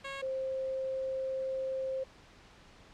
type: tone pair in turn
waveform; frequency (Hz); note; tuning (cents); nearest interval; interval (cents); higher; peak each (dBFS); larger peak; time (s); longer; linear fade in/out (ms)
10% pulse / sine; 547 / 528; C#5 / C5; -23 / +16; minor second; 61; first; -30 / -32; first; 0.04-0.22 / 0.22-2.04; second; 10
effects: pink hiss -57 dBFS RMS until 2.93 s + low-pass 5000 Hz 12 dB/octave